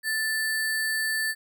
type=tone with sample-and-hold; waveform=sine; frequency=1760 Hz; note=A6; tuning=in tune; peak=-24 dBFS; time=0.03-1.35 s; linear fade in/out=50 ms; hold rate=6300 Hz; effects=none